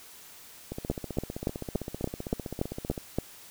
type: two click trains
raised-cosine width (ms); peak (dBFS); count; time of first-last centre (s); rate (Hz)
2; -21 / -13; 36 / 9; 0.72-2.978 / 0.9-3.186; 15.5 / 3.5
effects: white hiss -50 dBFS RMS until 3.5 s